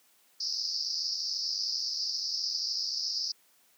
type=band-pass noise; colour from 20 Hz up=pink; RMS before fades=-33 dBFS; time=0.4-3.32 s; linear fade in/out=5 ms; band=4700 to 5400 Hz; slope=96 dB/octave; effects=white hiss -65 dBFS RMS until 3.77 s + high-pass 200 Hz 12 dB/octave